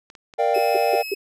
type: clicks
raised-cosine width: 0.2 ms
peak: -26 dBFS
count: 3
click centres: 0.101 / 0.152 / 0.338 s
type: chord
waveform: triangle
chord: G minor seventh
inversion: first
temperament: equal with one note detuned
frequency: 466.2 / 593.1 / 698.5 / 784 Hz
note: Bb4 / D5 / F5 / G5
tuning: 0 / +17 / 0 / 0 cents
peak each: -21 dBFS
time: 0.38-1.03 s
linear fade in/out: 20 ms
type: tone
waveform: 30% pulse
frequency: 2570 Hz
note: E7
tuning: 45 cents flat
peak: -27 dBFS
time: 0.54-1.15 s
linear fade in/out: 10 ms
type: tone bursts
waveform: sine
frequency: 398.5 Hz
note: G4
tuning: 28 cents sharp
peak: -19 dBFS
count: 4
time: 0.56-1.14 s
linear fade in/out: 5 ms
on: 25 ms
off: 160 ms
effects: none